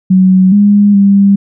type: tone with pitch steps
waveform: sine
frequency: 186.9 / 204.3 / 198.8 Hz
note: F#3 / G#3 / G3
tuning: +18 / -28 / +25 cents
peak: -3 dBFS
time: 0.1-1.36 s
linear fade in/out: 10 ms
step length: 420 ms
effects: none